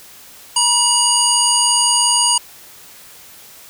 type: harmonic tone with a mistuned harmonic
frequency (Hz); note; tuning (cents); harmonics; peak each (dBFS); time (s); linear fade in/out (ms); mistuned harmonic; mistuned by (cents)
957; A#5; +45; 1 / 3 / 5 / 7 / 9 / 10; -19 / -19 / -19 / -19 / -19 / -19; 0.56-2.38; 5; 3; +16
effects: white hiss -41 dBFS RMS until 3.69 s